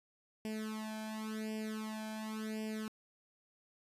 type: tone with flanger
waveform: sawtooth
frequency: 217.4 Hz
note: A3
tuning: 21 cents flat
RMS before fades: -41 dBFS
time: 0.45-2.88 s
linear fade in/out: 0 ms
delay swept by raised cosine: 0.38 to 1.26 ms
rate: 0.92 Hz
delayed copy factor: +1
effects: resampled to 32000 Hz